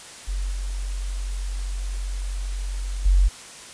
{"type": "tone with level steps", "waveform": "sine", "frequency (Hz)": 46.23, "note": "F#1", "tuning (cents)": -1, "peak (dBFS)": [-23, -25, -13], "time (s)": [0.27, 3.29], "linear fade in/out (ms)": 20, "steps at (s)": [0.51, 3.05], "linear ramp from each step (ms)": 10, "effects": ["white hiss -41 dBFS RMS until 3.73 s", "resampled to 22050 Hz"]}